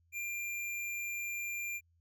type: tone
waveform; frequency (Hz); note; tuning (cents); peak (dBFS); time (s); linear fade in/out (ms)
square; 2385; D7; +26; -37; 0.12-1.81; 50
effects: added 84 Hz sine -68 dBFS peak until 2 s